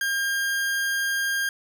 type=tone; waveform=40% pulse; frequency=1608 Hz; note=G6; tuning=44 cents sharp; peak=-22 dBFS; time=0.01-1.49 s; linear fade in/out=2 ms; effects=none